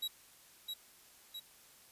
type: tone with echo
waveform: 45% pulse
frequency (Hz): 3866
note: B7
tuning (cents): -38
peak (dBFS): -35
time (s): 0.02-0.08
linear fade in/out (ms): 10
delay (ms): 660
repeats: 2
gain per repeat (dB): -4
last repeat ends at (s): 1.4
effects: white hiss -61 dBFS RMS until 1.91 s + resampled to 32000 Hz